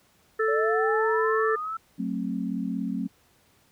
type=harmonic tone; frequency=440 Hz; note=A4; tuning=in tune; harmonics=1 / 3 / 4; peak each=-23 / -28 / -29 dBFS; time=0.39-1.56 s; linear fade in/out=10 ms
type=linear sweep; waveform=sine; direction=up; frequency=552 to 1338 Hz; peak=-29 dBFS; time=0.48-1.77 s; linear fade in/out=5 ms
type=chord; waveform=sine; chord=F# diminished; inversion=none; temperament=just; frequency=185 / 222 / 266.4 Hz; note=F#3 / A3 / C4; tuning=0 / +16 / +31 cents; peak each=-31 dBFS; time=1.98-3.08 s; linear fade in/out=20 ms
effects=pink hiss -62 dBFS RMS until 3.71 s + high-pass 60 Hz 12 dB/octave

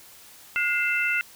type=tone cluster; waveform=sine; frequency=1436 / 2089 / 2666 Hz; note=F6 / C7 / E7; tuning=+48 / -3 / +19 cents; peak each=-26 dBFS; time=0.56-1.21 s; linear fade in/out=0 ms; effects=white hiss -49 dBFS RMS until 1.35 s

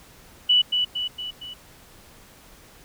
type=tone with echo; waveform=sine; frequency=2960 Hz; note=F#7; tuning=in tune; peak=-14 dBFS; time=0.49-0.62 s; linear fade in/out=10 ms; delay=230 ms; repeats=4; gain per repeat=-5 dB; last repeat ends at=1.54 s; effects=pink hiss -50 dBFS RMS until 2.84 s

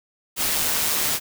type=noise with amplitude modulation; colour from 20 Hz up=white; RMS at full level=-21 dBFS; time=0.36-1.2 s; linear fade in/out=50 ms; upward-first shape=sine; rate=155 Hz; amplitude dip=35%; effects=none

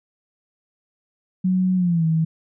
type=tone with pitch glide; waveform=sine; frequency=185 to 161.05 Hz; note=F#3 to E3; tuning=0 to -40 cents; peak=-16 dBFS; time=1.44-2.25 s; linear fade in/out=10 ms; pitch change=-240 cents; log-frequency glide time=1.76-2.05 s; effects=none

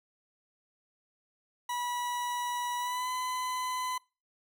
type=tone with pitch glide; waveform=40% pulse; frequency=974 to 1010.7 Hz; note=B5 to B5; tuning=-24 to +40 cents; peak=-31 dBFS; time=1.69-3.98 s; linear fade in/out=5 ms; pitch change=+64 cents; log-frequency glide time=2.78-3.09 s; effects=noise-tail reverb RT60 0.3 s tail -24 dB re dry

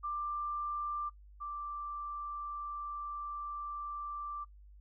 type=tone pair in turn; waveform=sine; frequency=1183 / 1174.8 Hz; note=D6 / D6; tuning=+12 / 0 cents; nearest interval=unison; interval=12 cents; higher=first; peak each=-34 / -38 dBFS; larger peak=first; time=0.03-1.1 / 1.4-4.45 s; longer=second; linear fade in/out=20 ms; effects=noise-tail reverb RT60 0.1 s tail -22 dB re dry + added 50 Hz sine -53 dBFS peak until 4.8 s

